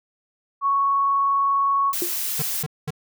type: tone with vibrato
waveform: sine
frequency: 1108.7 Hz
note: C#6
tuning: in tune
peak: -17 dBFS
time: 0.61-1.94 s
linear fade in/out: 50 ms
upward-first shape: sine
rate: 20 Hz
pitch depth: 12 cents each way
type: noise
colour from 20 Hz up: blue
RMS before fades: -26 dBFS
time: 1.93-2.63 s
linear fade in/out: 2 ms
type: tone with exponential decay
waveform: sine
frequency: 349 Hz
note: F4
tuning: 1 cent flat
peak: -20 dBFS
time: 2.02-2.14 s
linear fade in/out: 1 ms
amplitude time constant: 24 ms
type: tone bursts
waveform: square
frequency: 150.4 Hz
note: D3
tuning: 42 cents sharp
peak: -25 dBFS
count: 3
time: 2.39-2.906 s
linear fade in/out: 5 ms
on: 32 ms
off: 210 ms
effects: none